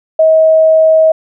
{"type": "tone", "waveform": "sine", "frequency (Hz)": 637, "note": "D#5", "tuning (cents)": 41, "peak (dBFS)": -4, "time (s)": [0.19, 1.12], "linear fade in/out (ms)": 5, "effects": []}